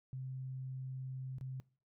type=tone with dropouts; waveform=sine; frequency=130.81 Hz; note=C3; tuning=in tune; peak=-40 dBFS; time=0.13-1.6 s; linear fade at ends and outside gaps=0 ms; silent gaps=1.384-1.411 s; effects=noise-tail reverb RT60 0.4 s tail -22 dB re dry